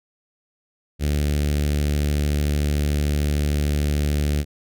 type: tone with notch filter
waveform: sawtooth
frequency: 73.42 Hz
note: D2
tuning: in tune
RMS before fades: -21 dBFS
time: 0.99-4.45 s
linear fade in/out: 50 ms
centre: 1000 Hz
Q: 0.59
effects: none